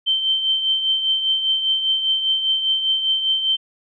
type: tone with tremolo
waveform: sine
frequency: 3111 Hz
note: G7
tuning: 14 cents flat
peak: -14 dBFS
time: 0.06-3.57 s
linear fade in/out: 20 ms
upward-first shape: triangle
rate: 5 Hz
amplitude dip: 60%
effects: none